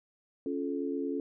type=chord; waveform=sine; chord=Db augmented; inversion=none; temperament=just; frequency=277.2 / 346.5 / 433.1 Hz; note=Db4 / F4 / A4; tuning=0 / -14 / -27 cents; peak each=-33 / -37 / -36 dBFS; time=0.46-1.2 s; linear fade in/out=2 ms; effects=none